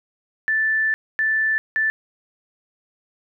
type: tone bursts at uneven times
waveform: sine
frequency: 1760 Hz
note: A6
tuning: in tune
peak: -17 dBFS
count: 3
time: 0.48-0.94 / 1.19-1.58 / 1.76-1.9 s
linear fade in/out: 0 ms
effects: none